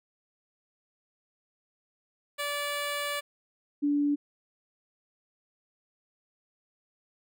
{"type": "tone pair in turn", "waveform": ["10% pulse", "sine"], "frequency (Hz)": [579, 289.5], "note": ["D5", "D4"], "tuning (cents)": [-25, -25], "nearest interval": "octave", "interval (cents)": 1200, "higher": "first", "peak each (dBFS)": [-22, -23], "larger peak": "first", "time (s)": [[2.38, 3.21], [3.82, 4.16]], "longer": "first", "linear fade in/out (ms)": 20, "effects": []}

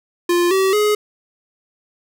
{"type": "tone with pitch steps", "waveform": "square", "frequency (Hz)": [349.2, 383, 420.1], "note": ["F4", "G4", "G#4"], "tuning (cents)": [0, -40, 20], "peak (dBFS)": -14, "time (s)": [0.29, 0.95], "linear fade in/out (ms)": 5, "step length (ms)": 220, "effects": []}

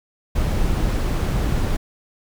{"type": "noise", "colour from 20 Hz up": "brown", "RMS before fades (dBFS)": -20, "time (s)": [0.35, 1.77], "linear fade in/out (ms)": 10, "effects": []}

